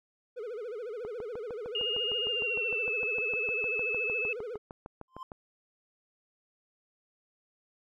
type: tone with vibrato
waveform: triangle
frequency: 454.6 Hz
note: A#4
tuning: 43 cents flat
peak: -34 dBFS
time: 0.36-4.58 s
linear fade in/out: 20 ms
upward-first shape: sine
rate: 14 Hz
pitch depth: 180 cents each way
type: click train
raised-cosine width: 1 ms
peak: -28 dBFS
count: 29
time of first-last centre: 1.05-5.318 s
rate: 6.56 Hz
type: tone with pitch glide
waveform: sine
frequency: 2843 to 2607 Hz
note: F7 to E7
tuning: +30 to -20 cents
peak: -29 dBFS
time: 1.75-4.33 s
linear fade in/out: 2 ms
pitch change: -150 cents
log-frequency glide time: 2.23-2.94 s
type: tone with exponential growth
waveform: triangle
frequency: 1041 Hz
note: C6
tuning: 9 cents flat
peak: -34 dBFS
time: 5.08-5.23 s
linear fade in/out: 2 ms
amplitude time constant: 32 ms
effects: none